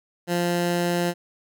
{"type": "tone", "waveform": "15% pulse", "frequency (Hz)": 174.3, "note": "F3", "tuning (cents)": -3, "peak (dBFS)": -15, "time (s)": [0.27, 1.14], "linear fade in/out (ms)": 50, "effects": []}